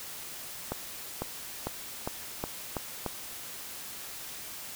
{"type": "accelerating click train", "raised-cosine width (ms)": 1, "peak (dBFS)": -17, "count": 7, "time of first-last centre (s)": [0.72, 3.063], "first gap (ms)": 500, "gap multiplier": 0.9, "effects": ["white hiss -42 dBFS RMS until 4.75 s"]}